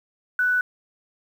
sine tone with quantisation, 1487 Hz, F#6, 8 cents sharp, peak -18 dBFS, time 0.39-0.61 s, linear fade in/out 2 ms, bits 8, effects none

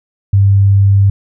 sine tone, 99 Hz, G2, 18 cents sharp, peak -5 dBFS, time 0.33-1.1 s, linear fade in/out 5 ms, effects none

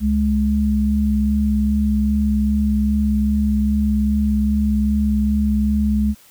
sine tone pair together, 69.3 / 210.4 Hz, C#2 / G#3, 0 / +23 cents, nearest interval octave + perfect fifth, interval 1923 cents, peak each -19 / -16 dBFS, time 0-6.15 s, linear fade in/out 50 ms, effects white hiss -49 dBFS RMS until 6.3 s

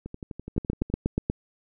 two click trains, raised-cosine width 3 ms, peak -23 / -11 dBFS, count 11 / 7, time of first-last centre 0.06-0.9 / 0.58-1.299 s, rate 11.9 / 8.34 Hz, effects none

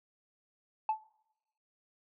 sine tone with exponential decay, 870 Hz, A5, 20 cents flat, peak -22 dBFS, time 0.89-1.04 s, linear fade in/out 2 ms, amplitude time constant 31 ms, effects noise-tail reverb RT60 0.9 s tail -24 dB re dry + tanh soft clip ceiling -24 dBFS

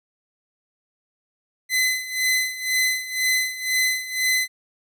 sawtooth tone with tremolo, 2028 Hz, B6, 45 cents sharp, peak -14 dBFS, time 1.69-4.48 s, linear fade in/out 50 ms, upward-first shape sine, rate 2 Hz, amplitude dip 80%, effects none

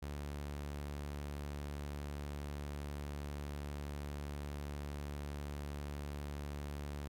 sawtooth tone, 72.4 Hz, D2, 24 cents flat, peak -37 dBFS, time 0.02-7.08 s, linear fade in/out 10 ms, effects AAC 64 kbps

